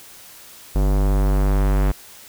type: tone with low-pass filter sweep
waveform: square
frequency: 49 Hz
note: G1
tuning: in tune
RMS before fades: -17 dBFS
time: 0.75-1.92 s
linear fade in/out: 10 ms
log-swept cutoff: 800 to 1900 Hz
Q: 0.8
effects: white hiss -43 dBFS RMS until 2.28 s